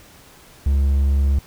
triangle tone, 69.3 Hz, C#2, in tune, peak -12 dBFS, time 0.66-1.39 s, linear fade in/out 5 ms, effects pink hiss -47 dBFS RMS until 1.46 s

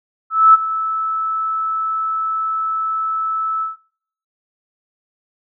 sine tone with ADSR envelope, 1309 Hz, E6, 13 cents flat, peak -3 dBFS, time 0.3-3.77 s, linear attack 240 ms, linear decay 23 ms, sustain -14 dB, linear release 150 ms, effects noise-tail reverb RT60 0.6 s tail -20 dB re dry

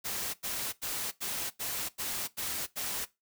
white noise bursts, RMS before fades -35 dBFS, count 8, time 0.04-3.056 s, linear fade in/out 20 ms, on 300 ms, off 88 ms, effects noise-tail reverb RT60 0.2 s tail -18 dB re dry

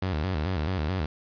sawtooth tone with vibrato, 84.5 Hz, E2, 43 cents sharp, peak -22 dBFS, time 0.02-1.06 s, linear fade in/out 5 ms, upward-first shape square, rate 4.6 Hz, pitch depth 180 cents each way, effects resampled to 11025 Hz + 8-bit

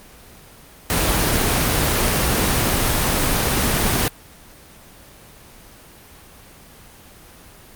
pink noise, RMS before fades -18 dBFS, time 0.9-4.08 s, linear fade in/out 0 ms, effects pink hiss -44 dBFS RMS until 7.75 s + Opus 24 kbps

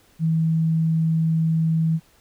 sine tone, 161.6 Hz, E3, 34 cents flat, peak -17 dBFS, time 0.19-2 s, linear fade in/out 50 ms, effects pink hiss -57 dBFS RMS until 2.2 s

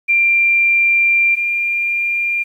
sine tone pair in turn, 2375 / 2393 Hz, D7 / D7, +19 / +32 cents, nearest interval unison, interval 13 cents, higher second, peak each -10 / -15 dBFS, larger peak first, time 0.08-1.36 / 1.36-2.44 s, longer first, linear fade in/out 20 ms, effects 8-bit

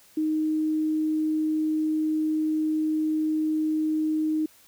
sine tone, 311.1 Hz, D#4, in tune, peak -22 dBFS, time 0.17-4.46 s, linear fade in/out 5 ms, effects white hiss -56 dBFS RMS until 4.67 s

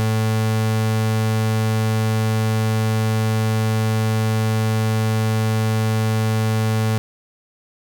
35% pulse tone, 110 Hz, A2, in tune, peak -15 dBFS, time 0-6.98 s, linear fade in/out 0 ms, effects none

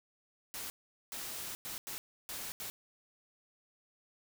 white noise bursts at uneven times, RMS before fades -42 dBFS, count 6, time 0.54-0.7 / 1.12-1.55 / 1.65-1.78 / 1.87-1.98 / 2.29-2.52 / 2.6-2.7 s, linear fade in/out 0 ms, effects none

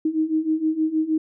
sine beating tone pair, 311.1 / 317.5 Hz, D#4 / D#4, 0 / +35 cents, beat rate 6.4 Hz, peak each -24 / -21 dBFS, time 0.05-1.18 s, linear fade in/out 5 ms, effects none

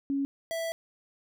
sine / square tone pair in turn, 277.2 / 659.3 Hz, C#4 / E5, 0 / 0 cents, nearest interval octave + minor third, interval 1500 cents, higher second, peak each -26 / -31 dBFS, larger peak first, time 0.1-0.25 / 0.51-0.72 s, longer second, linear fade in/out 0 ms, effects none

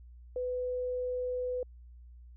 sine tone, 500 Hz, B4, 21 cents sharp, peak -31 dBFS, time 0.36-1.63 s, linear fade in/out 2 ms, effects added 60 Hz sine -49 dBFS peak until 2.36 s

